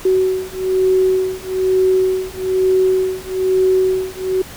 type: beating tone pair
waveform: sine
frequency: 374.2 / 375.3 Hz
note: F#4 / F#4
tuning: +20 / +25 cents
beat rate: 1.1 Hz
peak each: -16 dBFS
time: 0.05-4.42 s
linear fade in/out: 5 ms
effects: pink hiss -35 dBFS RMS until 4.56 s